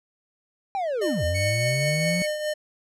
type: linear two-way sweep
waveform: triangle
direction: down then up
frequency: 811 to 81 to 180.9 Hz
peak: -22 dBFS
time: 0.75-2.22 s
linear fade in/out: 0 ms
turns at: 1.24 s
type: tone with tremolo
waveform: square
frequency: 606 Hz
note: D#5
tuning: 46 cents flat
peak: -24 dBFS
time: 1.01-2.54 s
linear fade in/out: 10 ms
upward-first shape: triangle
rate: 4.9 Hz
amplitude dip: 55%
type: tone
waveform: sawtooth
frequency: 2217 Hz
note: C#7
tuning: in tune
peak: -23 dBFS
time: 1.34-2.27 s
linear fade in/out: 20 ms
effects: low-pass 11000 Hz 12 dB/octave